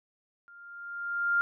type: tone with level ramp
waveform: sine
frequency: 1399 Hz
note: F6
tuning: 3 cents sharp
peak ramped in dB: -50 to -21 dBFS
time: 0.48-1.41 s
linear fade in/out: 0 ms
effects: none